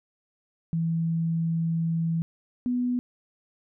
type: tone pair in turn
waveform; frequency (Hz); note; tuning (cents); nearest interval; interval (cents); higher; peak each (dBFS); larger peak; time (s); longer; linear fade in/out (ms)
sine; 164.81 / 246.9; E3 / B3; 0 / 0; perfect fifth; 700; second; -23; neither; 0.73-2.22 / 2.66-2.99; first; 0
effects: none